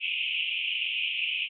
pink band-pass noise, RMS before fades -30 dBFS, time 0-1.49 s, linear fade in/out 50 ms, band 2400 to 3100 Hz, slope 96 dB/octave, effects none

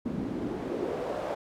pink noise with band-pass filter sweep, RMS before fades -33 dBFS, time 0.05-1.35 s, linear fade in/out 10 ms, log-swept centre 220 to 620 Hz, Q 2.1, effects none

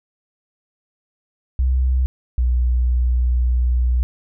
sine tone pair in turn, 64.1 / 61.36 Hz, C2 / B1, -35 / -11 cents, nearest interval minor second, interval 76 cents, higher first, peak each -14 dBFS, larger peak neither, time 1.59-2.06 / 2.38-4.03 s, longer second, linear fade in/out 0 ms, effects none

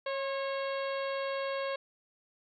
harmonic tone with a mistuned harmonic, 547 Hz, C#5, 23 cents flat, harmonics 1 / 2 / 3 / 4 / 5 / 6 / 7 / 8, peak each -33 / -39 / -43 / -45 / -47 / -49 / -50 / -51 dBFS, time 0.06-1.76 s, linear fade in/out 5 ms, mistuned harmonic 2, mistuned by -26 cents, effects none

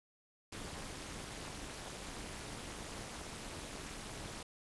pink noise with amplitude modulation, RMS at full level -42 dBFS, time 0.52-4.43 s, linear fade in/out 5 ms, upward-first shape sine, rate 244 Hz, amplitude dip 90%, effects resampled to 24000 Hz

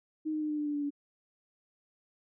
sine tone with pitch steps, 311.1 / 307.5 / 304 / 300.5 / 297.1 / 293.6 / 290.3 / 286.9 Hz, D#4 / D#4 / D#4 / D4 / D4 / D4 / D4 / D4, 0 / -20 / -40 / +40 / +20 / 0 / -20 / -40 cents, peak -30 dBFS, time 0.25-0.906 s, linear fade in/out 20 ms, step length 82 ms, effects none

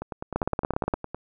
two click trains, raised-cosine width 1 ms, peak -18 / -10 dBFS, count 12 / 11, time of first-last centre 0.02-1.146 / 0.36-0.938 s, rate 9.77 / 17.3 Hz, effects none

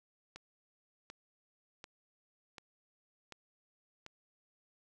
click train, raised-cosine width 0.2 ms, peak -30 dBFS, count 6, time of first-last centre 0.36-4.064 s, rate 1.35 Hz, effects none

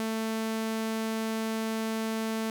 sawtooth tone, 222 Hz, A3, 16 cents sharp, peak -25 dBFS, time 0-2.5 s, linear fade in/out 0 ms, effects none

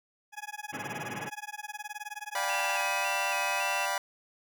20% pulse tone with tremolo, 838 Hz, G#5, 15 cents sharp, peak -30 dBFS, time 0.32-2.88 s, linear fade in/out 50 ms, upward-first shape sine, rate 19 Hz, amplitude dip 100%
pink band-pass noise, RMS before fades -40 dBFS, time 0.72-1.3 s, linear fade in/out 20 ms, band 110 to 2900 Hz, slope 48 dB/octave
25% pulse chord, G dominant seventh, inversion second, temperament just, 588 / 705.6 / 784 / 980 Hz, D5 / F5 / G5 / B5, +2 / +18 / 0 / -14 cents, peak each -33 / -32 / -31 / -29 dBFS, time 2.35-3.98 s, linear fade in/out 2 ms
sine tone with vibrato, 2612 Hz, E7, 17 cents flat, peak -33 dBFS, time 2.49-3.86 s, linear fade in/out 10 ms, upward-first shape square, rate 1.8 Hz, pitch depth 56 cents each way
effects none

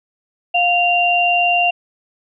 sine tone pair together, 706 / 2774 Hz, F5 / F7, +19 / -12 cents, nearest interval 2 octaves, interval 2369 cents, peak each -15 dBFS, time 0.54-1.71 s, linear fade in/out 10 ms, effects none

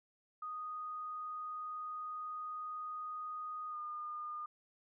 sine tone with pitch glide, 1241 to 1216.2 Hz, D#6 to D#6, -5 to -40 cents, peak -40 dBFS, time 0.42-4.46 s, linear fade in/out 5 ms, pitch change -35 cents, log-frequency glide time 3.69-3.77 s, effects none

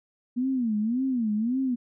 sine tone with vibrato, 236.4 Hz, A#3, 24 cents sharp, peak -23 dBFS, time 0.36-1.76 s, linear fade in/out 20 ms, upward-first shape sine, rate 1.8 Hz, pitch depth 210 cents each way, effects none

